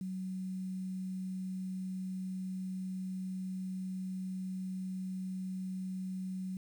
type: tone with quantisation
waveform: sine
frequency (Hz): 187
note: F#3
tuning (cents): +19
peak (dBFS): -36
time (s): 0.01-6.57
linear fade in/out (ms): 2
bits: 10
effects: none